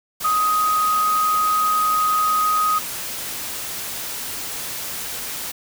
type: tone in noise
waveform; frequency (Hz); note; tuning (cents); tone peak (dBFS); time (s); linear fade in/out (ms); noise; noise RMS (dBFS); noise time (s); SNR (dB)
sine; 1253; D#6; +12; -16; 0.24-2.79; 10; white; -29; 0.2-5.52; +10
effects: none